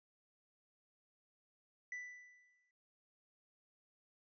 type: tone with exponential decay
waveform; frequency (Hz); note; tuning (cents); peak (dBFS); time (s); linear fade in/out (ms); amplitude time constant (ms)
triangle; 1980; B6; +4; -39; 1.92-2.71; 2; 170
effects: resampled to 16000 Hz